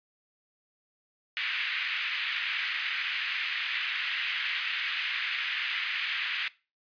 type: band-pass noise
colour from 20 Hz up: white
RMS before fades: -32 dBFS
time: 1.37-6.48 s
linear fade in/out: 0 ms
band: 1700 to 2900 Hz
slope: 24 dB/octave
effects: noise-tail reverb RT60 0.3 s tail -20 dB re dry + resampled to 11025 Hz